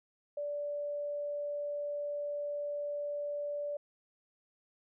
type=tone; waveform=sine; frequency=582 Hz; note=D5; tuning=16 cents flat; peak=-34 dBFS; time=0.37-3.77 s; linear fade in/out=5 ms; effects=none